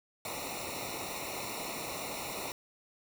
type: noise with comb filter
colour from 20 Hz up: pink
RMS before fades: -39 dBFS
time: 0.25-2.52 s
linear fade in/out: 2 ms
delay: 0.62 ms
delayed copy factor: -1
effects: none